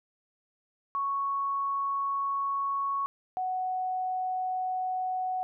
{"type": "tone pair in turn", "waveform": "sine", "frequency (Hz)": [1108.7, 742.2], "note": ["C#6", "F#5"], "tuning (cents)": [0, 5], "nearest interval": "perfect fifth", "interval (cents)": 695, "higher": "first", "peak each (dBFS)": [-27, -28], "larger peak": "first", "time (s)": [[0.95, 3.06], [3.37, 5.43]], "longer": "first", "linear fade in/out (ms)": 0, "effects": []}